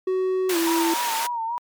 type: tone with pitch glide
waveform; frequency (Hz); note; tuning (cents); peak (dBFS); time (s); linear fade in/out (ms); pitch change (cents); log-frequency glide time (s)
triangle; 373.8 to 333; F#4 to E4; +18 to +18; -18; 0.07-0.94; 5; -200; 0.5-0.57
type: high-pass noise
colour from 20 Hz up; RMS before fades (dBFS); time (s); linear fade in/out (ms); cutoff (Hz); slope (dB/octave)
pink; -28; 0.49-1.27; 5; 850; 12
type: tone with vibrato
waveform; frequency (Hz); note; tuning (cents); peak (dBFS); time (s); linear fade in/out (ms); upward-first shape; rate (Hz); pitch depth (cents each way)
sine; 932.3; A#5; 0; -24; 0.67-1.58; 0; sine; 3.6; 70
effects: MP3 96 kbps